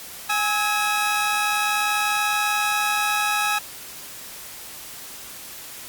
20% pulse tone pair together, 830.6 / 1286.1 Hz, G#5 / E6, 0 / -43 cents, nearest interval minor sixth, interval 757 cents, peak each -18 dBFS, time 0.29-3.59 s, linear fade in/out 10 ms, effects white hiss -38 dBFS RMS until 5.88 s + Opus 48 kbps

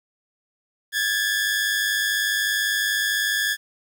sawtooth tone pair together, 1641 / 1741 Hz, G#6 / A6, -21 / -19 cents, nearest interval minor second, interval 102 cents, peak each -20 dBFS, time 0.92-3.57 s, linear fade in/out 50 ms, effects 9-bit

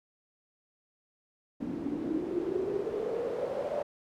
pink noise with band-pass filter sweep, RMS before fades -33 dBFS, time 1.6-3.83 s, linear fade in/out 10 ms, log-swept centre 260 to 600 Hz, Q 8.2, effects none

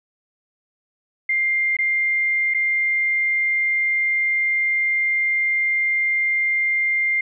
sine tone with dropouts, 2100 Hz, C7, 6 cents sharp, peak -17 dBFS, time 1.29-7.21 s, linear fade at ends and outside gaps 5 ms, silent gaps 1.768-1.787 / 2.539-2.545 s, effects none

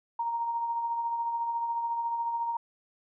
sine tone with tremolo, 932.3 Hz, A#5, in tune, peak -26 dBFS, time 0.19-2.57 s, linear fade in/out 5 ms, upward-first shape triangle, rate 14 Hz, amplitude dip 45%, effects none

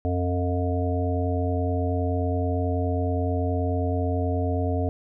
harmonic tone with a mistuned harmonic, 89.4 Hz, F2, 41 cents sharp, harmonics 1 / 3 / 5 / 7 / 8, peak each -24 / -29 / -31 / -32 / -33 dBFS, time 0.05-4.89 s, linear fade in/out 0 ms, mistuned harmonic 1, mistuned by -29 cents, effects none

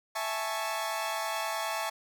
sawtooth chord, A major seventh, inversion second, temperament equal, 659.3 / 830.6 / 880 / 1108.7 Hz, E5 / G#5 / A5 / C#6, 0 / 0 / 0 / 0 cents, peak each -32 / -35 / -32 / -33 dBFS, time 0.15-1.9 s, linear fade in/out 10 ms, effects none

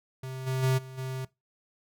square tone with level steps, 130.8 Hz, C3, in tune, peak -36 / -28 / -23 / -42 / -33 dBFS, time 0.23-1.25 s, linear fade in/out 5 ms, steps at 0.46 / 0.62 / 0.77 / 0.97 s, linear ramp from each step 20 ms, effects noise-tail reverb RT60 0.2 s tail -20 dB re dry

